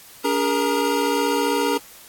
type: tone cluster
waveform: square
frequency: 285 / 409.9 / 470.1 / 938 Hz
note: C#4 / G#4 / A#4 / A#5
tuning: +48 / -23 / +15 / +11 cents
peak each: -25 dBFS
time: 0.24-1.78 s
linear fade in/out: 10 ms
effects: white hiss -45 dBFS RMS until 2.08 s + AAC 64 kbps